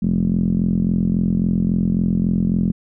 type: tone with low-pass filter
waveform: 5% pulse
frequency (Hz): 43.65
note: F1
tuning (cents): 0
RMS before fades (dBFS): -18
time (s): 0.02-2.72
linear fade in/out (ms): 10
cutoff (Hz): 200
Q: 5.8
effects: none